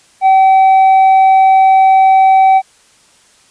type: tone with tanh clipping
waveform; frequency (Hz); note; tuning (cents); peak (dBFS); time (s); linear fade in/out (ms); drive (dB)
triangle; 766; G5; -40; -5; 0.21-2.62; 50; 8
effects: white hiss -48 dBFS RMS until 3.5 s + resampled to 22050 Hz